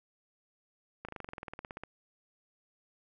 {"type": "slowing click train", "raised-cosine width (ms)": 0.5, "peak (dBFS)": -26, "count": 17, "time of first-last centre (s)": [1.05, 1.836], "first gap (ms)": 36, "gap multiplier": 1.04, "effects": []}